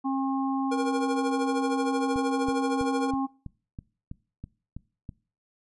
harmonic tone, 269.1 Hz, C4, 49 cents sharp, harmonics 1 / 3 / 4, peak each -26 / -32 / -35 dBFS, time 0.04-3.27 s, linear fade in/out 20 ms
square tone with tremolo, 474.5 Hz, A#4, 31 cents sharp, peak -27 dBFS, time 0.71-3.11 s, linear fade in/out 10 ms, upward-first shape triangle, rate 13 Hz, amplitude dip 85%
click train, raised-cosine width 5 ms, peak -25 dBFS, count 10, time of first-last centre 2.16-5.092 s, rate 3.07 Hz
effects noise-tail reverb RT60 0.4 s tail -22 dB re dry + resampled to 24000 Hz

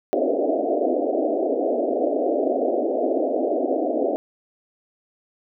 white band-pass noise, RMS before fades -22 dBFS, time 0.13-4.16 s, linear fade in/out 0 ms, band 250 to 710 Hz, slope 96 dB/octave, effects none

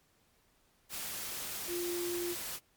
sine tone in noise, 349.5 Hz, F4, 1 cent sharp, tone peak -34 dBFS, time 1.67-2.36 s, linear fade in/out 50 ms, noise white, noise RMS -40 dBFS, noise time 0.89-2.6 s, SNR +3 dB, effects pink hiss -70 dBFS RMS until 2.76 s + MP3 96 kbps

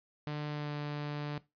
sawtooth tone with pitch glide, 149 to 147.2 Hz, D3 to D3, +25 to +4 cents, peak -31 dBFS, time 0.27-1.38 s, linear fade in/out 0 ms, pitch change -21 cents, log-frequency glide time 0.48-0.74 s, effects noise-tail reverb RT60 0.2 s tail -17 dB re dry + resampled to 11025 Hz

